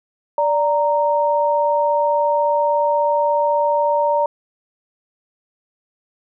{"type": "tone pair together", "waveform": "sine", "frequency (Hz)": [585, 928.6], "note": ["D5", "A#5"], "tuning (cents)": [-7, -7], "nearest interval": "minor sixth", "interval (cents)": 800, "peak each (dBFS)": -17, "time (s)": [0.38, 4.26], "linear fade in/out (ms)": 2, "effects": []}